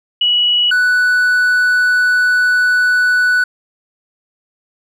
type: tone pair in turn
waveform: sine / triangle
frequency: 2930 / 1484.6 Hz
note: F#7 / F#6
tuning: -18 / +5 cents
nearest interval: octave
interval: 1177 cents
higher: first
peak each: -10 / -8 dBFS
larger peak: second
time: 0.21-0.71 / 0.71-3.44 s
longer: second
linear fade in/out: 5 ms
effects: none